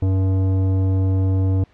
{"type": "tone with tanh clipping", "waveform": "triangle", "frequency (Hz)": 95, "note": "F#2", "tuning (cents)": 46, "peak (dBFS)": -17, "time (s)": [0.02, 1.64], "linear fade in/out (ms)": 5, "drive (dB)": 17, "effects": ["pink hiss -55 dBFS RMS until 1.73 s", "low-pass 3000 Hz 12 dB/octave"]}